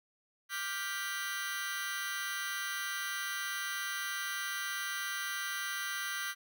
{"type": "chord", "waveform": "sawtooth", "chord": "G dominant seventh", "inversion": "second", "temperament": "just", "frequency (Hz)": [1176, 1411.2, 1568, 1960], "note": ["D6", "F6", "G6", "B6"], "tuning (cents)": [2, 18, 0, -14], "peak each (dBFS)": [-40, -39, -35, -37], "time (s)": [0.49, 6.35], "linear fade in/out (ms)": 50, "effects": []}